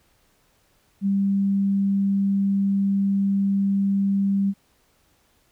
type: tone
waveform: sine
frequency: 197.3 Hz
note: G3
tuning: 11 cents sharp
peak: -18 dBFS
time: 1.01-4.54 s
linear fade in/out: 50 ms
effects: pink hiss -63 dBFS RMS until 5.51 s